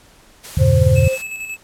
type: noise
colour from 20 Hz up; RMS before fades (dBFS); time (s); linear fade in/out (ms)
white; -34; 0.43-1.23; 20
type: chord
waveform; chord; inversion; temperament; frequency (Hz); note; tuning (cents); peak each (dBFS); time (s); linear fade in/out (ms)
sine; E diminished seventh; none; just; 82.41 / 98.89 / 118.67 / 142.4; E2 / G2 / Bb2 / Db3; 0 / +16 / +31 / +47; -16; 0.57-1.08; 5
type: tone with vibrato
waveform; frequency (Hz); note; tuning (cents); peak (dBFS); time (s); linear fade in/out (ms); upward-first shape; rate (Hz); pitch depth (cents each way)
sine; 523.3; C5; 0; -17; 0.58-1.18; 50; sine; 2.6; 14
type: tone with tremolo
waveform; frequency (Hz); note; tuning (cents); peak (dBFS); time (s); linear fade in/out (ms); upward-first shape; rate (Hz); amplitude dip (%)
square; 2604; E7; -22; -25; 0.95-1.57; 20; square; 11; 45
effects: pink hiss -49 dBFS RMS until 1.63 s + low-pass 12000 Hz 12 dB/octave